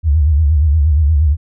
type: tone with vibrato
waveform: sine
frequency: 75.6 Hz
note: D#2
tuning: 49 cents flat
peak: -8 dBFS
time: 0.03-1.37 s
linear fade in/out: 50 ms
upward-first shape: sine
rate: 8.5 Hz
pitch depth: 140 cents each way
effects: none